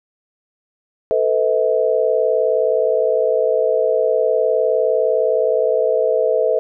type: tone cluster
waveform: sine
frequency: 443.4 / 503 / 642 Hz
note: A4 / B4 / E5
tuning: +13 / +32 / -46 cents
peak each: -18 dBFS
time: 1.11-6.59 s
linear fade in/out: 0 ms
effects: none